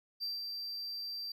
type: tone with ADSR envelope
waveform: triangle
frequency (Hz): 4696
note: D8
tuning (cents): -1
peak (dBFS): -33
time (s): 0.2-1.32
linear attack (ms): 30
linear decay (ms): 170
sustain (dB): -4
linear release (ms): 4
effects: none